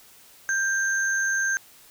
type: tone pair together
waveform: sine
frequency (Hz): 1580 / 6320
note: G6 / G8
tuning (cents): +13 / +13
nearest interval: 2 octaves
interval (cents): 2400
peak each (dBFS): -22 / -30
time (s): 0.49-1.57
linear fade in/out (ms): 0
effects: white hiss -52 dBFS RMS until 1.9 s